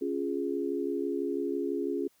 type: chord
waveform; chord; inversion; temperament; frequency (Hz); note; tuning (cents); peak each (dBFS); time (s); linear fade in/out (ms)
sine; Db major; none; equal; 277.2 / 349.2 / 415.3; Db4 / F4 / Ab4; 0 / 0 / 0; -33; 0.01-2.08; 10
effects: white hiss -68 dBFS RMS until 2.2 s